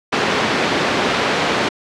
pink band-pass noise, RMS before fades -18 dBFS, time 0.12-1.69 s, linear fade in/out 10 ms, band 240 to 3600 Hz, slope 12 dB/octave, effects low-pass 8000 Hz 12 dB/octave

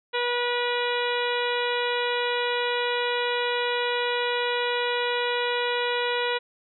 harmonic tone, 485.2 Hz, B4, 31 cents flat, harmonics 1 / 2 / 3 / 4 / 5 / 6 / 7 / 8, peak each -27 / -30 / -32 / -33 / -34 / -35 / -35 / -36 dBFS, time 0.13-6.39 s, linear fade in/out 20 ms, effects none

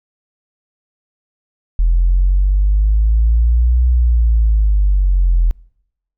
sine linear two-way sweep, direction up then down, 41.2 to 61.74 to 41.2 Hz, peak -8 dBFS, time 1.79-5.51 s, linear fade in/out 0 ms, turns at 3.87 s, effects noise-tail reverb RT60 0.8 s tail -26 dB re dry + tanh soft clip ceiling -5 dBFS

